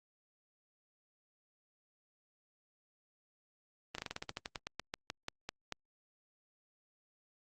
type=slowing click train; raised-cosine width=0.2 ms; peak=-21 dBFS; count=18; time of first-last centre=3.95-5.723 s; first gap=33 ms; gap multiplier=1.13; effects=Opus 32 kbps